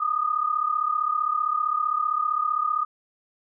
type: tone pair together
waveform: sine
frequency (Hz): 1209.1 / 1244.5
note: D#6 / D#6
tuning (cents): -50 / 0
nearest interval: unison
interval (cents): 50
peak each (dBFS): -25 / -24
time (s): 0-2.85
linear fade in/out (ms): 10
effects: none